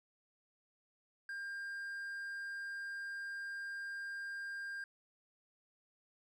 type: tone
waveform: triangle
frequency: 1600 Hz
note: G6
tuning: 35 cents sharp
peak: -39 dBFS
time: 1.29-4.84 s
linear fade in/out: 2 ms
effects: none